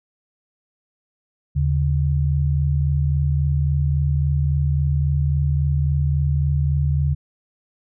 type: tone pair together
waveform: sine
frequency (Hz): 77.78 / 141.42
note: D#2 / C#3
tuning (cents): 0 / +35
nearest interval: minor seventh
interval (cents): 1035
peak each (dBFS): -19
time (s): 1.55-7.15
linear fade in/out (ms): 20
effects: none